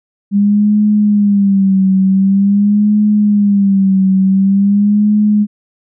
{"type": "tone with vibrato", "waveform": "sine", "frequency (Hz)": 200, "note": "G3", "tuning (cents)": 35, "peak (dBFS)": -7, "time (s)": [0.31, 5.47], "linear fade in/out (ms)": 50, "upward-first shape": "sine", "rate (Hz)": 0.46, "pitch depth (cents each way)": 86, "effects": []}